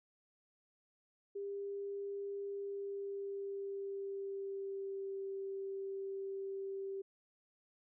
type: tone with pitch glide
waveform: sine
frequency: 400 to 390 Hz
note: G4 to G4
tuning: +35 to -9 cents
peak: -39 dBFS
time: 1.35-7.02 s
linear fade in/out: 10 ms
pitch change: -44 cents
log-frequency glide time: 2.46-5.24 s
effects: none